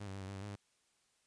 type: tone with pitch steps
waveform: sawtooth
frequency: 102.7 / 96.3 / 98.5 / 94.6 / 99.2 / 96.5 / 103.2 / 100.5 Hz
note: G#2 / G2 / G2 / F#2 / G2 / G2 / G#2 / G2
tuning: -19 / -30 / +9 / +39 / +21 / -27 / -10 / +44 cents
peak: -39 dBFS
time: 0-0.56 s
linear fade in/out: 10 ms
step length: 70 ms
effects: white hiss -75 dBFS RMS until 1.26 s + resampled to 22050 Hz